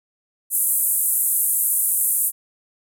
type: band-pass noise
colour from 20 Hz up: white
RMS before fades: -20 dBFS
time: 0.5-2.32 s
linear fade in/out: 50 ms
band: 8500 to 14000 Hz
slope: 48 dB/octave
effects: none